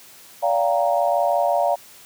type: chord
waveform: sine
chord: G minor seventh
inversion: second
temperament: equal with one note detuned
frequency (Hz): 577.2 / 698.5 / 784 / 932.3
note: D5 / F5 / G5 / Bb5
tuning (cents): -30 / 0 / 0 / 0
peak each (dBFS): -21 / -20 / -26 / -25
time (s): 0.42-1.76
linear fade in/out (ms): 20
effects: white hiss -46 dBFS RMS until 2.05 s + high-pass 80 Hz 12 dB/octave